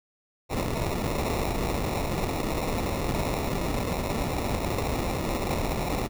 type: noise with sample-and-hold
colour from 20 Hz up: pink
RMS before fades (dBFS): -28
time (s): 0.49-6.09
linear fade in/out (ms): 50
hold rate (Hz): 1575
effects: none